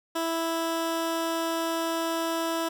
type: tone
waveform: 15% pulse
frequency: 329.6 Hz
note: E4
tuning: in tune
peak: -20 dBFS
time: 0.15-2.69 s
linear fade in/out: 10 ms
effects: none